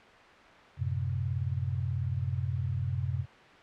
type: chord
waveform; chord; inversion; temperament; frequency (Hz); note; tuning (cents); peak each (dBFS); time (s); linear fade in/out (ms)
sine; F# diminished; none; equal with one note detuned; 92.5 / 111.02 / 130.81; F#2 / A2 / C3; 0 / +16 / 0; -32 / -37 / -32; 0.77-3.26; 50
effects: white hiss -52 dBFS RMS until 3.62 s + low-pass 2000 Hz 12 dB/octave